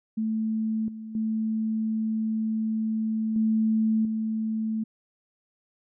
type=tone with level steps; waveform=sine; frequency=220 Hz; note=A3; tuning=in tune; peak=-24 / -35 / -24 / -20 / -25 dBFS; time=0.17-4.84 s; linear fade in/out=10 ms; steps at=0.88 / 1.15 / 3.36 / 4.05 s; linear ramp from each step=2 ms; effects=none